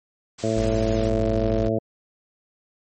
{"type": "noise", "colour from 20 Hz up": "white", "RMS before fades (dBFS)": -37, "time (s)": [0.38, 1.09], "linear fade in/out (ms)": 10}
{"type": "harmonic tone", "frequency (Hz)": 110.9, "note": "A2", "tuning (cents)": 14, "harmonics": [1, 2, 3, 4, 5, 6], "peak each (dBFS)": [-27, -27, -27, -27, -27, -27], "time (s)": [0.43, 1.79], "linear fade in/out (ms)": 10}
{"type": "tone", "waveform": "35% pulse", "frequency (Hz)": 49, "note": "G1", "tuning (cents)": 0, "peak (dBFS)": -24, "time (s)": [0.56, 1.69], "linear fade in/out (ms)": 10}
{"effects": ["MP3 32 kbps"]}